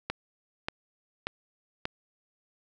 click train, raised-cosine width 0.3 ms, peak -14 dBFS, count 4, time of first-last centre 0.1-1.854 s, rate 1.71 Hz, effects none

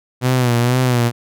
sawtooth tone with vibrato, 123.5 Hz, B2, in tune, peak -9 dBFS, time 0.21-1.12 s, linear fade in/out 50 ms, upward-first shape sine, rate 2.1 Hz, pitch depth 69 cents each way, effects none

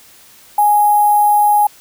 sine tone with sample-and-hold, 830.6 Hz, G#5, in tune, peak -8 dBFS, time 0.58-1.67 s, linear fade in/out 5 ms, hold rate 11025 Hz, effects white hiss -44 dBFS RMS until 1.8 s

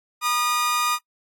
sawtooth tone pair together, 964 / 1224.6 Hz, B5 / D#6, -42 / -28 cents, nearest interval major third, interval 414 cents, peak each -25 / -17 dBFS, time 0.21-0.99 s, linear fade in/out 50 ms, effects noise-tail reverb RT60 0.1 s tail -23 dB re dry + AAC 64 kbps

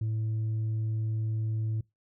triangle tone with tanh clipping, 110 Hz, A2, in tune, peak -28 dBFS, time 0.01-1.81 s, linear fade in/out 5 ms, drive 7 dB, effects noise-tail reverb RT60 0.2 s tail -24 dB re dry

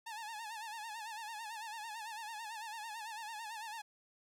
sawtooth tone with vibrato, 880 Hz, A5, in tune, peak -39 dBFS, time 0.06-3.82 s, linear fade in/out 10 ms, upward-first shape sine, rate 9 Hz, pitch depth 95 cents each way, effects low-pass 12000 Hz 12 dB/octave + 12-bit

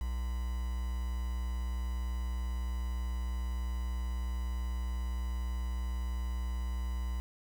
triangle tone with quantisation, 60.6 Hz, B1, 32 cents flat, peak -30 dBFS, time 0.01-7.2 s, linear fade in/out 0 ms, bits 8, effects none

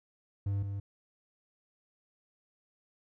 triangle tone pair in turn, 99.6 / 99.6 Hz, G2 / G2, +28 / +28 cents, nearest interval unison, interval 0 cents, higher neither, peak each -27 / -32 dBFS, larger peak first, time 0.46-0.63 / 0.63-0.8 s, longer neither, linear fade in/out 5 ms, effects none

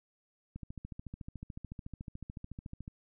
click train, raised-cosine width 5 ms, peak -30 dBFS, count 33, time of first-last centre 0.56-2.879 s, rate 13.8 Hz, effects none

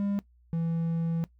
triangle tone pair in turn, 201 / 165.8 Hz, G3 / E3, +44 / +10 cents, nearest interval minor third, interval 334 cents, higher first, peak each -24 dBFS, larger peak neither, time 0-0.19 / 0.53-1.24 s, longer second, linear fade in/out 0 ms, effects noise-tail reverb RT60 0.1 s tail -18 dB re dry + added 60 Hz sine -58 dBFS peak until 1.39 s

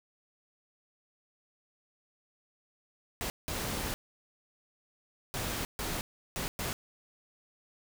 pink noise bursts at uneven times, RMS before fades -35 dBFS, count 6, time 3.21-3.3 / 3.48-3.94 / 5.34-5.65 / 5.79-6.01 / 6.36-6.48 / 6.59-6.73 s, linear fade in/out 0 ms, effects none

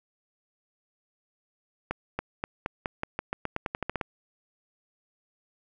accelerating click train, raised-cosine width 0.5 ms, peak -14 dBFS, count 16, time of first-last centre 1.91-4.012 s, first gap 280 ms, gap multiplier 0.89, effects none

